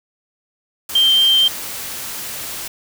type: tone in noise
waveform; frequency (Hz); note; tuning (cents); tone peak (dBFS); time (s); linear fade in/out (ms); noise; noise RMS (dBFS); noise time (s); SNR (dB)
sine; 3148; G7; +7; -10; 0.95-1.48; 5; white; -28; 0.89-2.68; +15
effects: none